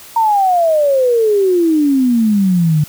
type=exponential sweep; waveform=sine; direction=down; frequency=930 to 146.83 Hz; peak=-9 dBFS; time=0.16-2.84 s; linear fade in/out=5 ms; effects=white hiss -37 dBFS RMS until 2.88 s